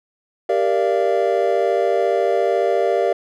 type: chord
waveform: triangle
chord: G minor seventh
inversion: none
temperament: equal with one note detuned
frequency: 392 / 466.2 / 587.3 / 684.9 Hz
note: G4 / Bb4 / D5 / F5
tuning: 0 / 0 / 0 / -34 cents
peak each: -19 dBFS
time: 0.49-3.13 s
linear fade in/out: 5 ms
effects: none